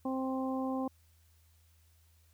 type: harmonic tone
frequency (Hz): 262.5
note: C4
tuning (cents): +6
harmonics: 1 / 2 / 3 / 4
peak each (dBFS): -33 / -39 / -41 / -43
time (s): 0.05-0.88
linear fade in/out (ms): 5
effects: added 81 Hz sine -63 dBFS peak until 2.33 s + white hiss -71 dBFS RMS until 2.33 s